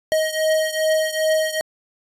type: beating tone pair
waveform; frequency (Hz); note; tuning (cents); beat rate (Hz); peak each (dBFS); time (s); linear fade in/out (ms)
square; 628 / 630.5; D#5 / D#5; +16 / +23; 2.5; -20 / -23; 0.12-1.61; 0
effects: resampled to 32000 Hz